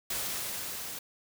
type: noise with level ramp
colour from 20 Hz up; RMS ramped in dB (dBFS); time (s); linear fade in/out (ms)
white; -33 to -40; 0.1-0.99; 5
effects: none